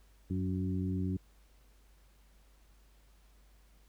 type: harmonic tone with a mistuned harmonic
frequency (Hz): 92.5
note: F#2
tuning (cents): 0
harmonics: 1 / 2 / 3 / 4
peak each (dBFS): -34 / -35 / -38 / -45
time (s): 0.3-1.17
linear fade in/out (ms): 5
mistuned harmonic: 3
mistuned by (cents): +25
effects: added 50 Hz sine -60 dBFS peak until 3.88 s + pink hiss -69 dBFS RMS until 3.88 s